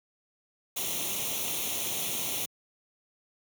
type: noise with comb filter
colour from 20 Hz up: white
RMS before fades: -32 dBFS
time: 0.76-2.46 s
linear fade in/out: 10 ms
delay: 0.31 ms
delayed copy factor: +0.75
effects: high-pass 100 Hz 12 dB/octave